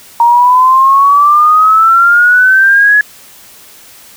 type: exponential sweep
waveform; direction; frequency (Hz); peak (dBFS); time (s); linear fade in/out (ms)
sine; up; 932.3 to 1700; -3; 0.2-3.01; 2
effects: white hiss -37 dBFS RMS until 4.16 s